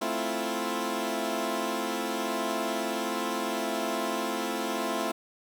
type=chord; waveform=15% pulse; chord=F major seventh; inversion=first; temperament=equal; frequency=220 / 261.6 / 329.6 / 349.2 Hz; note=A3 / C4 / E4 / F4; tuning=0 / 0 / 0 / 0 cents; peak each=-28 dBFS; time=0.01-5.12 s; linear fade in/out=10 ms; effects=none